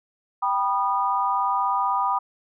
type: chord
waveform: sine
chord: G augmented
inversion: none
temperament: just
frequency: 784 / 980 / 1225 Hz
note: G5 / B5 / D#6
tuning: 0 / -14 / -27 cents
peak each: -26 / -23 / -25 dBFS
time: 0.42-2.19 s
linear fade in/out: 10 ms
effects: none